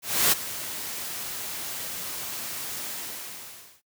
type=noise with ADSR envelope; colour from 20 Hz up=white; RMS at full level=-19 dBFS; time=0.02-3.82 s; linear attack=300 ms; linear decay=20 ms; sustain=-15 dB; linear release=920 ms; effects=noise-tail reverb RT60 0.1 s tail -20 dB re dry + high-pass 80 Hz 12 dB/octave